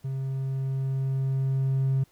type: tone with level ramp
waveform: triangle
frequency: 134 Hz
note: C3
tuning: 42 cents sharp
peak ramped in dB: -26 to -18 dBFS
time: 0.04-2.04 s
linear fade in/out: 10 ms
effects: tanh soft clip ceiling -16 dBFS + pink hiss -63 dBFS RMS until 2.11 s